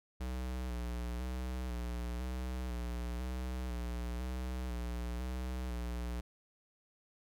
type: tone with vibrato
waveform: square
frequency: 61.4 Hz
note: B1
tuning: 9 cents flat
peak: -37 dBFS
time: 0.2-6.21 s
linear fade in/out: 10 ms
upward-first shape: square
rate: 1 Hz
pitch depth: 44 cents each way
effects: none